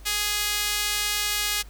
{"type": "tone with high-pass filter", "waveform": "sawtooth", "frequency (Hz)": 415.3, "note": "G#4", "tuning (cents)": 0, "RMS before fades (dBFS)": -26, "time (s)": [0.05, 1.63], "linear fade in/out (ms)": 20, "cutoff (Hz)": 2600, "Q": 0.76, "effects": ["added 50 Hz sine -41 dBFS peak until 1.69 s", "pink hiss -53 dBFS RMS until 1.69 s"]}